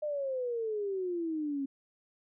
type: exponential sweep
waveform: sine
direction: down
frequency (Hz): 611 to 269.6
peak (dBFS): -31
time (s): 0.02-1.66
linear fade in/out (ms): 10
effects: none